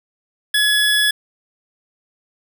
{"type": "tone pair together", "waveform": "square", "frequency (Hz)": [1696, 3390], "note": ["G#6", "G#7"], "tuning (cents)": [36, 35], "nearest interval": "octave", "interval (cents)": 1199, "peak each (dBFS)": -17, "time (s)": [0.54, 1.11], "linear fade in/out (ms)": 5, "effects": []}